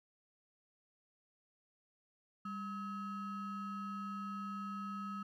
triangle ring-modulated tone, 740 Hz, F#5, in tune, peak -35 dBFS, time 2.45-5.23 s, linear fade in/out 5 ms, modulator 541 Hz, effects none

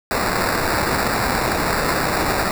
blue noise with sample-and-hold, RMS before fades -20 dBFS, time 0.11-2.51 s, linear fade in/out 0 ms, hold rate 3150 Hz, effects none

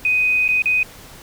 sine tone with dropouts, 2500 Hz, D#7, 8 cents sharp, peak -14 dBFS, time 0.05-0.83 s, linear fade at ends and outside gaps 2 ms, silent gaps 0.48-0.488 / 0.621-0.657 s, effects pink hiss -41 dBFS RMS until 1.22 s

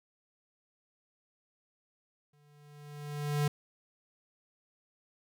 square tone with exponential growth, 146.83 Hz, D3, in tune, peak -26 dBFS, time 2.33-3.48 s, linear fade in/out 5 ms, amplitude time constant 250 ms, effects none

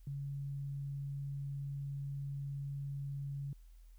sine tone, 139.8 Hz, C#3, 15 cents sharp, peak -38 dBFS, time 0.07-3.53 s, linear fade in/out 2 ms, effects added 41 Hz sine -54 dBFS peak until 3.98 s + white hiss -75 dBFS RMS until 3.98 s

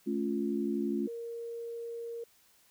sine chord, A augmented, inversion none, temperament equal with one note detuned, 217 / 277.2 / 349.2 Hz, A3 / C#4 / E#4, -24 / 0 / 0 cents, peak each -33 / -34 / -34 dBFS, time 0.06-1.08 s, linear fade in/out 20 ms
sine tone, 466.2 Hz, A#4, in tune, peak -37 dBFS, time 1.07-2.24 s, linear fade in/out 5 ms
effects white hiss -65 dBFS RMS until 2.7 s

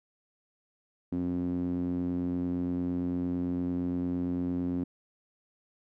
sawtooth tone with band-pass filter, 88.8 Hz, F2, 29 cents sharp, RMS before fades -31 dBFS, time 1.12-4.84 s, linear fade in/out 5 ms, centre 250 Hz, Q 4.5, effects none

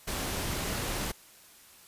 pink noise, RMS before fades -33 dBFS, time 0.07-1.12 s, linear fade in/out 10 ms, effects white hiss -55 dBFS RMS until 1.87 s + resampled to 32000 Hz

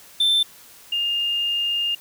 triangle / sine tone pair in turn, 3552 / 2819 Hz, A7 / F7, +16 / +16 cents, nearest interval major third, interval 400 cents, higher first, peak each -14 / -20 dBFS, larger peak first, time 0.2-0.43 / 0.92-1.95 s, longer second, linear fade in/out 5 ms, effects white hiss -47 dBFS RMS until 2 s

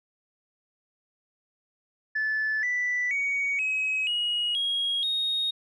sine tone with pitch steps, 1740 / 1975.8 / 2244 / 2548 / 2893 / 3285 / 3730 Hz, A6 / B6 / C#7 / D#7 / F#7 / G#7 / A#7, -20 / 0 / +21 / +41 / -40 / -20 / 0 cents, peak -23 dBFS, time 2.15-5.51 s, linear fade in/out 10 ms, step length 480 ms, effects tanh soft clip ceiling -21 dBFS

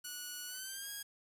5% pulse tone with pitch glide, 1468 to 1638.3 Hz, F#6 to G#6, -14 to -24 cents, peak -31 dBFS, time 0.04-1.03 s, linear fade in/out 10 ms, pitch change +190 cents, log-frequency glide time 0.47-0.89 s, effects resampled to 32000 Hz + 10-bit

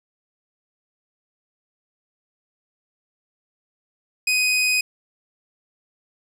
sawtooth tone, 2502 Hz, D#7, 9 cents sharp, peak -14 dBFS, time 4.27-4.81 s, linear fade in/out 5 ms, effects low-pass 12000 Hz 12 dB/octave + 8-bit

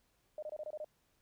sine tone bursts, 610 Hz, D#5, 34 cents flat, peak -39 dBFS, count 7, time 0.38-0.845 s, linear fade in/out 2 ms, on 45 ms, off 25 ms, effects pink hiss -75 dBFS RMS until 1.21 s

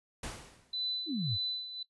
pink noise with exponential decay, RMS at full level -38 dBFS, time 0.23-0.83 s, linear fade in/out 5 ms, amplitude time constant 130 ms
sine tone with tremolo, 4000 Hz, B7, 21 cents sharp, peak -31 dBFS, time 0.73-1.83 s, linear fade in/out 5 ms, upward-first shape sine, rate 1.8 Hz, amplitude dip 70%
sine exponential sweep, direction down, 349.2 to 88.6 Hz, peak -31 dBFS, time 1.06-1.38 s, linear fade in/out 50 ms
effects noise-tail reverb RT60 0.1 s tail -19 dB re dry + resampled to 24000 Hz

